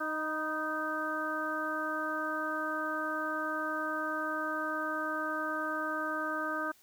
harmonic tone with a mistuned harmonic, 309.8 Hz, D#4, 7 cents flat, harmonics 1 / 2 / 3 / 4 / 5, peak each -39 / -39 / -43 / -36 / -36 dBFS, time 0-6.72 s, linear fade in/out 10 ms, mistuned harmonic 3, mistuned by +38 cents, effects white hiss -63 dBFS RMS until 6.82 s

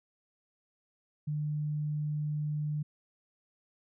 sine tone, 150 Hz, D3, 37 cents sharp, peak -30 dBFS, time 1.27-2.83 s, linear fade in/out 10 ms, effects none

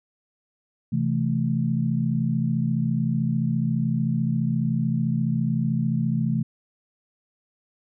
sine chord, A minor, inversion first, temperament equal, 130.81 / 164.81 / 220 Hz, C3 / E3 / A3, 0 / 0 / 0 cents, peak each -25 dBFS, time 0.92-6.43 s, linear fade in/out 10 ms, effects none

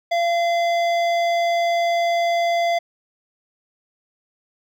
sine tone with hard clipping, 685 Hz, F5, 34 cents flat, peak -19 dBFS, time 0.11-2.79 s, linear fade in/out 10 ms, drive 13 dB, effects none

